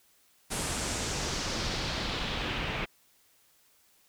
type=noise with low-pass filter sweep; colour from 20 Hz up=pink; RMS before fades=-33 dBFS; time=0.5-2.86 s; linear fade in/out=20 ms; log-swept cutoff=9600 to 2600 Hz; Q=2; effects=white hiss -65 dBFS RMS until 4.08 s